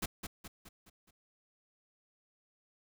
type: noise with echo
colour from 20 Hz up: pink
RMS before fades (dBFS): -34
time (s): 0.02-0.06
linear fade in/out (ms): 10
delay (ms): 210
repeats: 5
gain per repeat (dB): -6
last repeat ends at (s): 1.11
effects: none